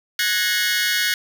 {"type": "tone cluster", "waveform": "20% pulse", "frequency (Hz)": [1475, 1668, 1860, 2164], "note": ["F#6", "G#6", "A#6", "C#7"], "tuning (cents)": [-6, 7, -4, -42], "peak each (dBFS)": -19, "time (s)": [0.19, 1.14], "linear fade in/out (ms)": 2, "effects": []}